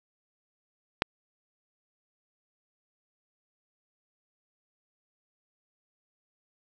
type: click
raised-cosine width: 0.3 ms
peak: -6 dBFS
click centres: 1.021 s
effects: none